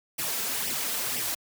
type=noise with flanger; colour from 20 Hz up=white; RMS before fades=-30 dBFS; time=0.18-1.35 s; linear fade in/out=10 ms; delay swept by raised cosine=0.36 to 4.56 ms; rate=2 Hz; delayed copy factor=+0.6; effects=high-pass 100 Hz 12 dB/octave